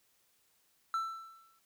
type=tone with exponential decay; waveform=triangle; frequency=1332 Hz; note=E6; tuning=18 cents sharp; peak=-27 dBFS; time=0.94-1.59 s; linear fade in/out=1 ms; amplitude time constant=140 ms; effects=white hiss -72 dBFS RMS until 1.65 s